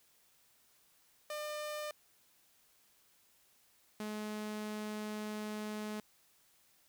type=tone pair in turn; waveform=sawtooth; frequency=601 / 212.5 Hz; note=D5 / G#3; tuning=+40 / +40 cents; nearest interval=octave + tritone; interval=1800 cents; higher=first; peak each=-35 / -35 dBFS; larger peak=neither; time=1.3-1.91 / 4-6 s; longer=second; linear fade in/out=2 ms; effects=white hiss -69 dBFS RMS until 6.88 s